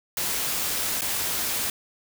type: noise with dropouts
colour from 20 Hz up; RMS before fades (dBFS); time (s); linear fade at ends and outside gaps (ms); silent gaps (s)
white; -27; 0.17-1.7; 2; 1.01-1.018
effects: none